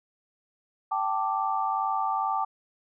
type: chord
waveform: sine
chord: G suspended second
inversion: none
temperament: equal with one note detuned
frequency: 777.7 / 880 / 1174.7 Hz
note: G5 / A5 / D6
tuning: -14 / 0 / 0 cents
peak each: -29 dBFS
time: 0.91-2.45 s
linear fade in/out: 10 ms
effects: none